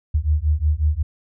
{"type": "beating tone pair", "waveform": "sine", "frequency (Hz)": [73.42, 78.92], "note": ["D2", "D#2"], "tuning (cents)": [0, 25], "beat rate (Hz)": 5.5, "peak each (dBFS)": -19, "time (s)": [0.14, 1.03], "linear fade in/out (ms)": 10, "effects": []}